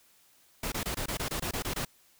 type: noise bursts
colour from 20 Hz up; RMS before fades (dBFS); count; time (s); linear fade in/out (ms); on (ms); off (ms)
pink; -33; 11; 0.63-1.85; 5; 90; 23
effects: white hiss -63 dBFS RMS until 2.19 s